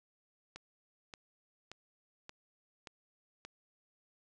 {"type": "click train", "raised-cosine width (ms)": 0.2, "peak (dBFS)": -29, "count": 6, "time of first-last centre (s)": [0.56, 3.45], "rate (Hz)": 1.73, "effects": ["resampled to 24000 Hz"]}